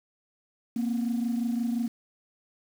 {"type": "tone pair together", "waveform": "sine", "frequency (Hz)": [233.1, 258.8], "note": ["A#3", "C4"], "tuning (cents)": [0, -19], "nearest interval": "major second", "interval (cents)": 181, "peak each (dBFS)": [-25, -31], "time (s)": [0.76, 1.88], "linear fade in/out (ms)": 5, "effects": ["tanh soft clip ceiling -21 dBFS", "8-bit"]}